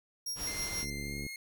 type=tone with tremolo; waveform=sawtooth; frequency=5600 Hz; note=F8; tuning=4 cents sharp; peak=-31 dBFS; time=0.26-0.9 s; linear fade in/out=5 ms; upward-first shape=sine; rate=6.2 Hz; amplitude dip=65%
type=noise; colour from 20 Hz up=pink; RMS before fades=-42 dBFS; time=0.35-0.86 s; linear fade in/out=50 ms
type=tone with pitch glide; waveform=sawtooth; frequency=2093 to 2148 Hz; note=C7 to C7; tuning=0 to +45 cents; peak=-37 dBFS; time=0.47-1.36 s; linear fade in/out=2 ms; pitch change=+45 cents; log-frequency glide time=1-1.24 s
type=click train; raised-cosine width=3 ms; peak=-29 dBFS; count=32; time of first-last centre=0.83-1.265 s; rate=71.2 Hz
effects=none